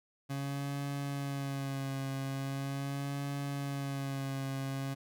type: tone with vibrato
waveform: 30% pulse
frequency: 138.2 Hz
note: C#3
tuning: 5 cents flat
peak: -32 dBFS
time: 0.29-4.95 s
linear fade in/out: 20 ms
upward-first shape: sine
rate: 0.41 Hz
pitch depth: 36 cents each way
effects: none